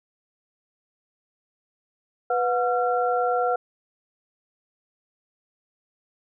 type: tone cluster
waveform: sine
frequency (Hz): 494.5 / 724 / 1368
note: B4 / F#5 / F6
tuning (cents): +2 / -38 / -36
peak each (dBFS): -24 / -23 / -28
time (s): 2.3-3.56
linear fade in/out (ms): 5
effects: none